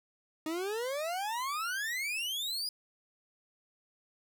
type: exponential sweep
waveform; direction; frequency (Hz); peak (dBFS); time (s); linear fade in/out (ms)
40% pulse; up; 306.3 to 5020; -32; 0.46-2.69; 2
effects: none